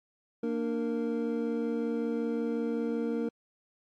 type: tone cluster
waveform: triangle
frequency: 231.9 / 297.3 / 463.9 Hz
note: A#3 / D4 / A#4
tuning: -9 / +21 / -8 cents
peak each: -30 / -33 / -31 dBFS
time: 0.43-3.29 s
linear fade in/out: 5 ms
effects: AAC 64 kbps